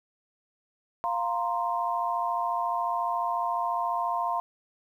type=chord; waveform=sine; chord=F suspended fourth; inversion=none; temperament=equal; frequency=698.5 / 932.3 / 1046.5 Hz; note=F5 / Bb5 / C6; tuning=0 / 0 / 0 cents; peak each=-30 dBFS; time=1.04-4.4 s; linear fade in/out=0 ms; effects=10-bit